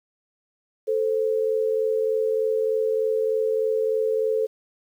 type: tone pair together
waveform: sine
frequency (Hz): 440 / 523.3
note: A4 / C5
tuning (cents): 0 / 0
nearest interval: minor third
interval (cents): 300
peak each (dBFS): -21 / -26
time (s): 0.87-4.47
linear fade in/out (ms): 20
effects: 9-bit